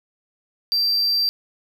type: tone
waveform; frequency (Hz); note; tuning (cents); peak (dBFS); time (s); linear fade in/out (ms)
triangle; 4699; D8; 0; -16; 0.72-1.29; 0
effects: none